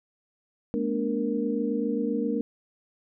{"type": "tone cluster", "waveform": "sine", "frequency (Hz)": [213.5, 241.1, 292.2, 466.6], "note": ["G#3", "B3", "D4", "A#4"], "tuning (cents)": [48, -41, -9, 2], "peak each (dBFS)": -30, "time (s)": [0.74, 2.41], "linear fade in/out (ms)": 0, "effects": []}